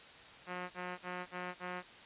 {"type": "tone bursts", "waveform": "5% pulse", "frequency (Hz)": 180, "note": "F#3", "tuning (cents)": -47, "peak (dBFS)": -28, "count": 5, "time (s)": [0.46, 1.832], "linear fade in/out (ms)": 50, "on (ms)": 240, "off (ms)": 43, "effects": ["white hiss -54 dBFS RMS until 2.05 s", "resampled to 8000 Hz"]}